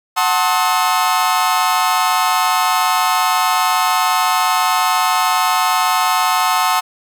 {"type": "chord", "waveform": "40% pulse", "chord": "F# diminished seventh", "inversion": "none", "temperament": "just", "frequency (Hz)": [740, 888, 1065.6, 1278.7], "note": ["F#5", "A5", "C6", "Eb6"], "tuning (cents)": [0, 16, 31, 47], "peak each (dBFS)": -18, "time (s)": [0.16, 6.81], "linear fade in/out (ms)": 20, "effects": []}